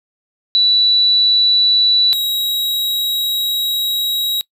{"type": "tone pair in turn", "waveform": ["sine", "45% pulse"], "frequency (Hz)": [3951, 3834], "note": ["B7", "A#7"], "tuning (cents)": [0, 48], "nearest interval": "minor second", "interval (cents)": 52, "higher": "first", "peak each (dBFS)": [-9, -16], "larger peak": "first", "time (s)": [[0.55, 2.13], [2.13, 4.41]], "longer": "second", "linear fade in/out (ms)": 0, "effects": ["noise-tail reverb RT60 0.1 s tail -22 dB re dry"]}